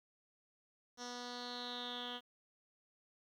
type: tone with low-pass filter sweep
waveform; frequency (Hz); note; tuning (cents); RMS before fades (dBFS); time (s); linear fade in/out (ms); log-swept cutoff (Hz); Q
10% pulse; 244.4; B3; -18; -45; 0.97-2.21; 50; 5500 to 3100; 7.4
effects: 12-bit